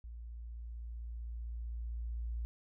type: tone with level ramp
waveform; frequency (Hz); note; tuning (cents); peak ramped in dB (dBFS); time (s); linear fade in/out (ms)
sine; 57.8; A#1; -14; -44 to -35; 0.04-2.45; 0
effects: none